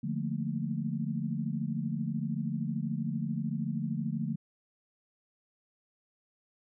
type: chord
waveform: sine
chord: Bb major seventh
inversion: first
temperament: equal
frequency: 146.83 / 174.61 / 220 / 233.1 Hz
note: D3 / F3 / A3 / Bb3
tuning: 0 / 0 / 0 / 0 cents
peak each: -35 / -36 / -35 / -38 dBFS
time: 0.03-4.36 s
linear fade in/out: 10 ms
effects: none